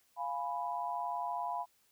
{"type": "chord", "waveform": "sine", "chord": "F diminished", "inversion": "none", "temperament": "equal", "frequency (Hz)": [698.5, 830.6, 987.8], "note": ["F5", "Ab5", "Cb6"], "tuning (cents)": [0, 0, 0], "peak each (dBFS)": [-39, -40, -37], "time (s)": [0.16, 1.66], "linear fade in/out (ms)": 50, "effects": ["white hiss -71 dBFS RMS until 1.91 s"]}